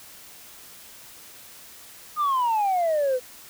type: exponential sweep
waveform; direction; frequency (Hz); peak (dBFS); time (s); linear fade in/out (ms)
sine; down; 1244.5 to 492; -18; 2.16-3.2; 50
effects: tanh soft clip ceiling -18 dBFS + white hiss -46 dBFS RMS until 3.49 s